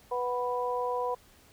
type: harmonic tone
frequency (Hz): 246.9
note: B3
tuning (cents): 0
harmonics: 2 / 3 / 4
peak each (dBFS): -31 / -36 / -32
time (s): 0.11-1.15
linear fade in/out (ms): 10
effects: pink hiss -59 dBFS RMS until 1.52 s